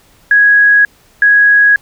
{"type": "tone pair in turn", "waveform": "sine", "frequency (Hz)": [1661.2, 1661.2], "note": ["G#6", "G#6"], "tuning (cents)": [0, 0], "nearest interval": "unison", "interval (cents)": 0, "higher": "neither", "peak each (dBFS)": -4, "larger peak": "neither", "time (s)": [[0.31, 0.85], [1.22, 1.76]], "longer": "neither", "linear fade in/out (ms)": 2, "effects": ["pink hiss -48 dBFS RMS until 1.81 s"]}